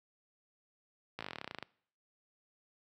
slowing click train, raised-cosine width 0.3 ms, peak -24 dBFS, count 17, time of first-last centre 1.19-1.626 s, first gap 17 ms, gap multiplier 1.06, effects noise-tail reverb RT60 0.6 s tail -23 dB re dry + high-pass 100 Hz 12 dB/octave

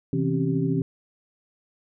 sine tone cluster, 131.4 / 163.5 / 257.3 / 271 / 388.4 Hz, C3 / E3 / C4 / C#4 / G4, +8 / -14 / -29 / -39 / -16 cents, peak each -28 / -25 / -33 / -26 / -30 dBFS, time 0.13-0.82 s, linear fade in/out 2 ms, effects none

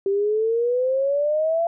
sine exponential sweep, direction up, 388.7 to 683 Hz, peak -18 dBFS, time 0.06-1.67 s, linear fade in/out 2 ms, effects none

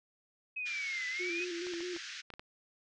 sine linear two-way sweep, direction down then up, 2559 to 1975.5 to 2559 Hz, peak -35 dBFS, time 0.56-1.45 s, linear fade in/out 10 ms, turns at 1.07 s
pink band-pass noise, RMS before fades -45 dBFS, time 0.65-2.22 s, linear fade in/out 20 ms, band 1500 to 6400 Hz, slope 48 dB/octave
sine tone with vibrato, 349.6 Hz, F4, 2 cents sharp, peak -37 dBFS, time 1.19-1.98 s, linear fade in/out 20 ms, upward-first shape square, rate 4.7 Hz, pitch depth 46 cents each way
clicks, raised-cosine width 0.3 ms, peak -30 dBFS, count 7, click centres 1.668 / 1.737 / 1.806 / 1.964 / 2.303 / 2.338 / 2.395 s
effects none

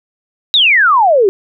sine exponential sweep, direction down, 3931 to 370 Hz, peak -6 dBFS, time 0.54-1.29 s, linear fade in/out 0 ms, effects none

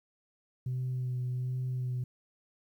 sine tone with vibrato, 126.6 Hz, B2, 43 cents sharp, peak -29 dBFS, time 0.66-2.04 s, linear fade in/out 5 ms, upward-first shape sine, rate 1.3 Hz, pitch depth 19 cents each way, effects tanh soft clip ceiling -28 dBFS + 11-bit

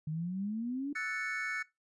sine exponential sweep, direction up, 150.7 to 293.7 Hz, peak -33 dBFS, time 0.07-0.93 s, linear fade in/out 5 ms
triangle chord, F# minor seventh, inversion third, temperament equal, 1318.5 / 1480 / 1760 / 2217 Hz, E6 / F#6 / A6 / C#7, 0 / 0 / 0 / 0 cents, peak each -42 / -38 / -37 / -36 dBFS, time 0.95-1.63 s, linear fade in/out 10 ms
effects noise-tail reverb RT60 0.2 s tail -20 dB re dry + resampled to 24000 Hz

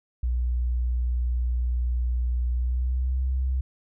sine tone with pitch glide, 60.8 to 64.79 Hz, B1 to C2, -26 to -16 cents, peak -22 dBFS, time 0.23-3.61 s, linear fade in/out 5 ms, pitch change +110 cents, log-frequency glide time 2.52-3.24 s, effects none

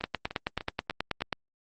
two click trains, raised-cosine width 0.3 ms, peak -21 / -12 dBFS, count 5 / 13, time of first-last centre 0.01-1.208 / 0.04-1.328 s, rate 3.34 / 9.32 Hz, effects Opus 24 kbps

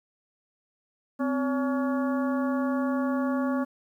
harmonic tone with a mistuned harmonic, 282.4 Hz, C#4, 32 cents sharp, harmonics 1 / 2 / 3 / 4 / 5 / 6, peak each -25 / -32 / -39 / -36 / -40 / -44 dBFS, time 1.19-3.65 s, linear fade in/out 20 ms, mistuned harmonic 1, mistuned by -150 cents, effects 10-bit

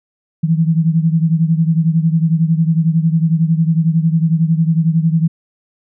sine beating tone pair, 160.4 / 171.4 Hz, E3 / F3, -47 / -32 cents, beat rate 11 Hz, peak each -12 / -16 dBFS, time 0.43-5.28 s, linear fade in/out 10 ms, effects none

